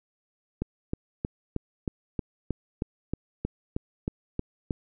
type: click train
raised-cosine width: 3 ms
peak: -15 dBFS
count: 14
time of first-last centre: 0.62-4.708 s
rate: 3.18 Hz
effects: none